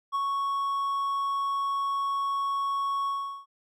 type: tone with ADSR envelope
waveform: triangle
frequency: 1108.7 Hz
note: C#6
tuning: in tune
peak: -22 dBFS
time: 0.12-3.46 s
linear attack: 31 ms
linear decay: 23 ms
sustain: -2 dB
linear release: 390 ms
effects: none